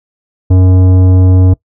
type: tone with tanh clipping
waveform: triangle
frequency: 92.5 Hz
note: F#2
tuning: in tune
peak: -5 dBFS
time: 0.5-1.54 s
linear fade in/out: 10 ms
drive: 17 dB
effects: noise-tail reverb RT60 0.1 s tail -21 dB re dry